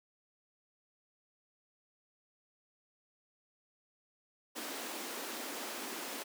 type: high-pass noise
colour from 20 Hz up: pink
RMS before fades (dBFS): -42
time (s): 4.55-6.24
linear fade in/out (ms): 20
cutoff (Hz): 230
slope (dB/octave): 48
effects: none